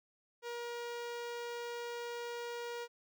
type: tone with notch filter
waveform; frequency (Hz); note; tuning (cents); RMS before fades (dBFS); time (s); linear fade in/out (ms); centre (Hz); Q
sawtooth; 475.6; A#4; +35; -42; 0.42-2.88; 50; 11000; 0.76
effects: none